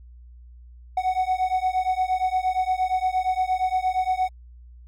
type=beating tone pair; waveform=triangle; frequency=740 / 748.6 Hz; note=F#5 / F#5; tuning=0 / +20 cents; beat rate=8.6 Hz; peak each=-22 dBFS; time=0.97-4.29 s; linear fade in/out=5 ms; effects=added 60 Hz sine -43 dBFS peak until 4.87 s